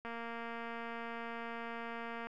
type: click train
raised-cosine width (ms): 0.5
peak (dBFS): -29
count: 516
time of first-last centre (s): 0.05-2.27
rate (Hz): 232
effects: none